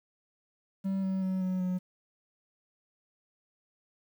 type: tone with pitch steps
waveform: triangle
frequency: 193 / 190.34 / 187.72 / 185.14 / 182.59 Hz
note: G3 / F#3 / F#3 / F#3 / F#3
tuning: -27 / +49 / +25 / +1 / -23 cents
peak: -26 dBFS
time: 0.84-1.79 s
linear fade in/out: 20 ms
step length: 190 ms
effects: 10-bit